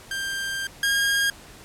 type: tone pair in turn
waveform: sawtooth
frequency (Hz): 1586 / 1623.1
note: G6 / G#6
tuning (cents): +20 / -40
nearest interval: unison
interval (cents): 40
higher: second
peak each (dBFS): -23 / -16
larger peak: second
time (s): 0.11-0.67 / 0.83-1.3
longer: first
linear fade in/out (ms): 2
effects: pink hiss -46 dBFS RMS until 1.64 s + low-pass 12000 Hz 12 dB/octave